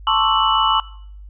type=tone cluster; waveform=sine; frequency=885 / 1067 / 1133 / 1318 / 2959 Hz; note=A5 / C6 / C#6 / E6 / F#7; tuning=+10 / +34 / +37 / -1 / -1 cents; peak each=-20 dBFS; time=0.07-0.8 s; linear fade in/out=2 ms; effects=noise-tail reverb RT60 0.6 s tail -20 dB re dry + added 50 Hz sine -35 dBFS peak until 1.29 s